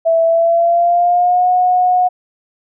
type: tone with pitch glide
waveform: sine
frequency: 659.3 to 727.3 Hz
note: E5 to F#5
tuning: 0 to -30 cents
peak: -9 dBFS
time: 0.05-2.09 s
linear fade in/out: 20 ms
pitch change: +170 cents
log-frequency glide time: 0.24-1.49 s
effects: none